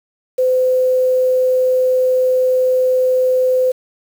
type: tone with quantisation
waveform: sine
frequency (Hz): 511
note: C5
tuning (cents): -41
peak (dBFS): -11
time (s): 0.38-3.72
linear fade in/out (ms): 10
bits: 6
effects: none